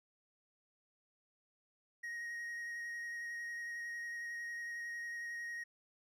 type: tone with vibrato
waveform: triangle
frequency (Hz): 1879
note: A#6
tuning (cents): +13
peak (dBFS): -39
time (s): 2.03-5.64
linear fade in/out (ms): 10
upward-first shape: square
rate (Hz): 11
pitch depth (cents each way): 9
effects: none